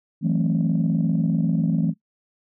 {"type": "chord", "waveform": "sine", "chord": "F# half-diminished seventh", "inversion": "third", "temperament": "equal with one note detuned", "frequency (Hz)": [164.81, 185, 220, 267.6], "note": ["E3", "F#3", "A3", "C4"], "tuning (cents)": [0, 0, 0, 39], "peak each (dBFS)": [-20, -24, -23, -26], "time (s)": [0.21, 1.94], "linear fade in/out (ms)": 50, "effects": ["noise-tail reverb RT60 0.1 s tail -17 dB re dry", "tanh soft clip ceiling -12 dBFS"]}